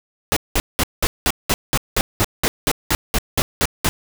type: noise bursts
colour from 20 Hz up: pink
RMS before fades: -17 dBFS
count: 16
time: 0.32-3.89 s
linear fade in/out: 0 ms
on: 45 ms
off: 190 ms
effects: none